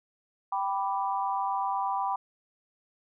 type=chord; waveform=sine; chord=G major; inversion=none; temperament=equal; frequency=784 / 987.8 / 1174.7 Hz; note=G5 / B5 / D6; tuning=0 / 0 / 0 cents; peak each=-30 / -30 / -35 dBFS; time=0.52-2.16 s; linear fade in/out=5 ms; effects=none